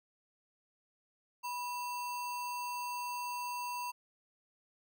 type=tone with sample-and-hold; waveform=sine; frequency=978 Hz; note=B5; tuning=17 cents flat; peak=-36 dBFS; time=1.43-3.92 s; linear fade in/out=20 ms; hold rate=3675 Hz; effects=none